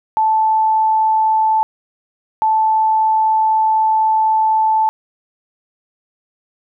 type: tone pair in turn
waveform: sine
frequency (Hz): 876 / 876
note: A5 / A5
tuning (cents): -8 / -8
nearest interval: unison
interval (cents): 0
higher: neither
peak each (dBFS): -11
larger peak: neither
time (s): 0.17-1.63 / 2.42-4.89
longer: second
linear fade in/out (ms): 0
effects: none